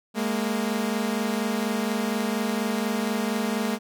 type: tone pair together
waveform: sawtooth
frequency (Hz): 207.4 / 231.6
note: G#3 / A#3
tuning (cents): -2 / -11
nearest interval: major second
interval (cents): 191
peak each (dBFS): -23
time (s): 0.14-3.79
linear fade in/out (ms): 50
effects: none